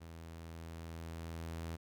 sawtooth tone with level ramp, 82.41 Hz, E2, in tune, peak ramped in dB -45 to -36 dBFS, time 0-1.77 s, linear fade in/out 20 ms, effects none

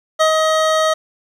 25% pulse tone with ADSR envelope, 631 Hz, D#5, 24 cents sharp, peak -6 dBFS, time 0.19-0.94 s, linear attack 21 ms, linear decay 100 ms, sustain -3 dB, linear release 10 ms, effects low-pass 7000 Hz 12 dB/octave + 8-bit

